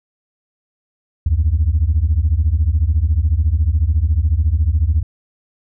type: beating tone pair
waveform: sine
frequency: 71 / 85 Hz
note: C#2 / F2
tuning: +42 / -46 cents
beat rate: 14 Hz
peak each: -14 dBFS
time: 1.26-5.03 s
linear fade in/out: 5 ms
effects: tanh soft clip ceiling -7 dBFS